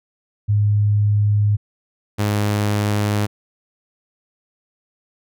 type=tone pair in turn; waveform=sine / sawtooth; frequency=103.83 / 103.83 Hz; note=G#2 / G#2; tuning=0 / 0 cents; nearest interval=unison; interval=0 cents; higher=neither; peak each=-13 dBFS; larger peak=neither; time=0.48-1.57 / 2.18-3.27 s; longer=neither; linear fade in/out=20 ms; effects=none